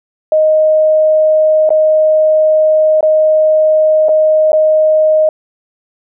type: tone with dropouts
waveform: sine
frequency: 622.3 Hz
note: D#5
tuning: in tune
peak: -6 dBFS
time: 0.32-5.29 s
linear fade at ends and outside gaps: 2 ms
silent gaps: 1.692-1.704 / 3.008-3.028 / 4.085-4.091 / 4.52-4.53 s
effects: none